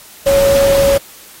sine tone in noise, 554.4 Hz, C#5, in tune, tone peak -8 dBFS, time 0.26-0.98 s, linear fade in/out 10 ms, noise pink, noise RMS -20 dBFS, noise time 0.26-0.98 s, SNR +9 dB, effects white hiss -39 dBFS RMS until 1.4 s + AAC 48 kbps

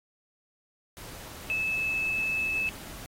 sine tone in noise, 2609 Hz, E7, 18 cents flat, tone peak -26 dBFS, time 1.5-2.69 s, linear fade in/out 0 ms, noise pink, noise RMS -44 dBFS, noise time 0.97-3.06 s, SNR +15 dB, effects AAC 48 kbps

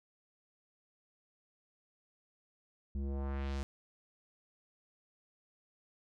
square tone with low-pass filter sweep, 68.6 Hz, C#2, 17 cents flat, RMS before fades -37 dBFS, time 2.95-3.63 s, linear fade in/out 0 ms, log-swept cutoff 200 to 8200 Hz, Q 1.2, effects none

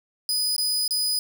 sawtooth tone with dropouts, 4978 Hz, D#8, in tune, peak -19 dBFS, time 0.29-1.19 s, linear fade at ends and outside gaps 1 ms, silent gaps 0.564-0.581 / 0.878-0.908 s, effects none

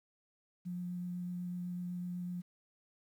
sine tone with vibrato, 177.9 Hz, F3, 32 cents sharp, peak -37 dBFS, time 0.65-2.42 s, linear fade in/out 20 ms, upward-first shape sine, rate 8 Hz, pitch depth 9 cents each way, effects 11-bit

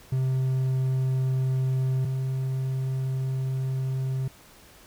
triangle tone pair in turn, 130.81 / 131.8 Hz, C3 / C3, 0 / +13 cents, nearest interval unison, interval 13 cents, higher second, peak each -20 / -23 dBFS, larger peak first, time 0.12-2.05 / 2.05-4.28 s, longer second, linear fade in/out 5 ms, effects pink hiss -52 dBFS RMS until 4.86 s

